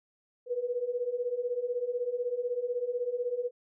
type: beating tone pair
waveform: sine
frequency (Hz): 477.6 / 493.6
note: A#4 / B4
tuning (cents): +42 / -1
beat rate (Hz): 16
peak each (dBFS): -34 / -31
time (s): 0.46-3.51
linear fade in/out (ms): 50
effects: none